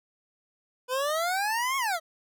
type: exponential two-way sweep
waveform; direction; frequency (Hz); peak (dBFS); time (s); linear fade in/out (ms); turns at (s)
25% pulse; up then down; 493.9 to 1108.7 to 625; -22; 0.88-2; 50; 1.77
effects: none